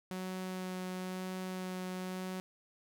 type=tone with vibrato; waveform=sawtooth; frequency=185 Hz; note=F#3; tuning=in tune; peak=-34 dBFS; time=0.11-2.4 s; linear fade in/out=0 ms; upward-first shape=sine; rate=1 Hz; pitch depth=9 cents each way; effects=none